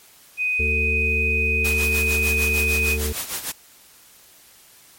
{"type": "tone", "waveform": "sine", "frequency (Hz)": 2499, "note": "D#7", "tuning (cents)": 7, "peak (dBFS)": -19, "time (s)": [0.37, 2.98], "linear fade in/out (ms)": 50}
{"type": "harmonic tone", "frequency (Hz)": 74.1, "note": "D2", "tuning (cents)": 16, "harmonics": [1, 3, 5, 6], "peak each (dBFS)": [-23, -33, -35, -30], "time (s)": [0.59, 3.13], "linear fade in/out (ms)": 10}
{"type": "noise with tremolo", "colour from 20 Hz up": "white", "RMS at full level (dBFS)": -26, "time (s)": [1.64, 3.52], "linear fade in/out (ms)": 10, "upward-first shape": "sine", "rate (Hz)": 6.6, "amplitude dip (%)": 70}
{"effects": ["white hiss -50 dBFS RMS until 4.98 s", "MP3 64 kbps"]}